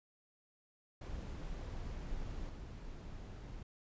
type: noise with level steps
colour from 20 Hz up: brown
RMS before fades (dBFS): -43 / -47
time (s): 1.01-3.63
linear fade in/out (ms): 5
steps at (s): 2.49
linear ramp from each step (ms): 2
effects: resampled to 16000 Hz